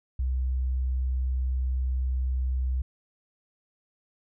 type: tone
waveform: sine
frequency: 64 Hz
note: C2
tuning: 38 cents flat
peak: -24 dBFS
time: 0.19-2.82 s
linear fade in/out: 5 ms
effects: none